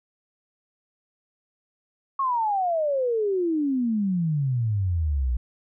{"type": "exponential sweep", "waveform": "sine", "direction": "down", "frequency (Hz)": [1109, 58.27], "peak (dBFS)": -21, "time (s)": [2.19, 5.37], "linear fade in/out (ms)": 5, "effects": []}